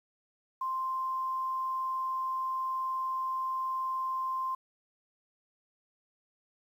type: tone with quantisation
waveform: sine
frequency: 1046.5 Hz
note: C6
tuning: in tune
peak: -30 dBFS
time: 0.61-4.55 s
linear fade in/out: 5 ms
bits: 10
effects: none